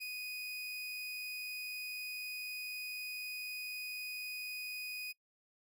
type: tone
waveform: 30% pulse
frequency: 2488 Hz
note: D#7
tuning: 1 cent flat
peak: -38 dBFS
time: 0-5.13 s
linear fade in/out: 20 ms
effects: noise-tail reverb RT60 0.1 s tail -24 dB re dry